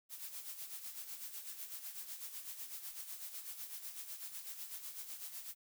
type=noise with tremolo; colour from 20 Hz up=blue; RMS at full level=-45 dBFS; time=0.09-5.55 s; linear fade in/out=50 ms; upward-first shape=sine; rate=8 Hz; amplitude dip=60%; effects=none